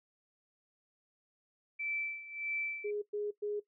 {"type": "tone with tremolo", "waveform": "sine", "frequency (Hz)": 2326, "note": "D7", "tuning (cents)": -17, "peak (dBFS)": -33, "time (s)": [1.79, 2.91], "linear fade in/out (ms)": 10, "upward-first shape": "sine", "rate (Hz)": 1.6, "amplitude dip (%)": 80}
{"type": "tone bursts", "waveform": "sine", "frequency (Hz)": 415.3, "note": "G#4", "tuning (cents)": 0, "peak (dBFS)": -33, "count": 3, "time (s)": [2.84, 3.6], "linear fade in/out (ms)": 10, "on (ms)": 180, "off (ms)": 110}
{"effects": ["noise-tail reverb RT60 0.1 s tail -17 dB re dry"]}